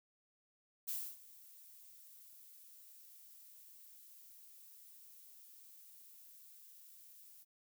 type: noise with ADSR envelope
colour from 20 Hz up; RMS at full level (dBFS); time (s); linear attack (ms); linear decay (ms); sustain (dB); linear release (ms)
violet; -39; 0.87-7.45; 20; 270; -20; 31
effects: none